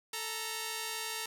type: tone pair together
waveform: 5% pulse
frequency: 440.8 / 934 Hz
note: A4 / A#5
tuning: +3 / +3 cents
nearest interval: octave + minor second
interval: 1300 cents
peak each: -28 / -26 dBFS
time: 0.13-1.26 s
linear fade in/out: 5 ms
effects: 9-bit